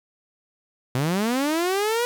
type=linear sweep; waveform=sawtooth; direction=up; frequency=121.2 to 489.3 Hz; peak=-17 dBFS; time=0.95-2.05 s; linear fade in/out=0 ms; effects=8-bit